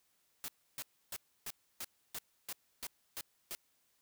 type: noise bursts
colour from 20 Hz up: white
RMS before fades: -42 dBFS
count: 10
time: 0.44-3.55 s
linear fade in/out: 0 ms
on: 41 ms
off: 300 ms
effects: white hiss -75 dBFS RMS until 4.01 s